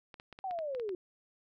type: clicks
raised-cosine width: 0.3 ms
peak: -32 dBFS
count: 9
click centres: 0.142 / 0.199 / 0.327 / 0.389 / 0.51 / 0.589 / 0.749 / 0.798 / 0.892 s
type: linear sweep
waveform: sine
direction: down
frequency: 784 to 349.2 Hz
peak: -34 dBFS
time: 0.44-0.95 s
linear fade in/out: 2 ms
effects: none